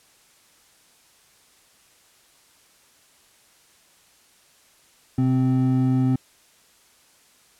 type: tone pair together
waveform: triangle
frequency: 128.2 / 259.5 Hz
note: C3 / C4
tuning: -35 / -14 cents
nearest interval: octave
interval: 1221 cents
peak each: -18 dBFS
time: 5.18-6.16 s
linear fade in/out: 5 ms
effects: white hiss -57 dBFS RMS until 7.59 s + low-pass 11000 Hz 12 dB/octave